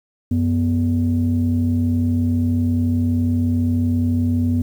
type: tone pair together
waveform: sine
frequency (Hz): 93.2 / 245.2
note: F#2 / B3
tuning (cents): +13 / -12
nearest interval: octave + perfect fourth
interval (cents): 1675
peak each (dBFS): -17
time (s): 0.31-4.62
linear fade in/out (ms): 5
effects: tanh soft clip ceiling -10 dBFS + 8-bit